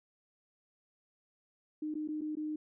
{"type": "tone with dropouts", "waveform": "sine", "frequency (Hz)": 305.9, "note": "D#4", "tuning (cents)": -29, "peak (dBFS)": -34, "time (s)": [1.82, 2.56], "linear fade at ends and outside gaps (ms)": 5, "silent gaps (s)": [[1.942, 1.952], [2.077, 2.086], [2.21, 2.216], [2.354, 2.369]], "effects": []}